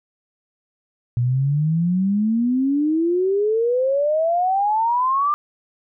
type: exponential sweep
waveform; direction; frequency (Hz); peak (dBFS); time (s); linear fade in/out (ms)
sine; up; 118.2 to 1203; -16; 1.17-5.34; 0
effects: none